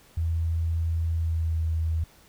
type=tone with pitch glide; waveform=sine; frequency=82.41 to 80.85 Hz; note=E2 to E2; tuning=0 to -33 cents; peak=-23 dBFS; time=0.17-2.04 s; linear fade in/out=5 ms; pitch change=-33 cents; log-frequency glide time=1.13-1.6 s; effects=pink hiss -56 dBFS RMS until 2.28 s